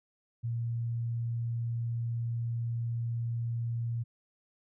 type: tone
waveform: sine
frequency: 117 Hz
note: A#2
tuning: 7 cents sharp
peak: -30 dBFS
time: 0.43-4.04 s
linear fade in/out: 20 ms
effects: none